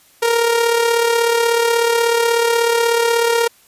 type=tone with amplitude modulation; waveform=sawtooth; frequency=466.2 Hz; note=A#4; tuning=in tune; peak=-7 dBFS; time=0.22-3.48 s; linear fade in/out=10 ms; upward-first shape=sine; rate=36.4 Hz; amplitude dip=50%; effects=white hiss -51 dBFS RMS until 3.67 s + resampled to 32000 Hz